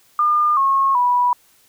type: tone with pitch steps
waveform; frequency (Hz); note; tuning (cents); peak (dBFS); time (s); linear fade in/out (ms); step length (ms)
sine; 1207 / 1087.8 / 980.4; D6 / C#6 / B5; +47 / -33 / -13; -13; 0.19-1.33; 2; 380
effects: white hiss -55 dBFS RMS until 1.68 s